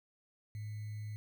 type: tone with sample-and-hold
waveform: sine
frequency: 106.3 Hz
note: G#2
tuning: 41 cents sharp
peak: -39 dBFS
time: 0.55-1.16 s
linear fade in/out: 0 ms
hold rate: 2100 Hz
effects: none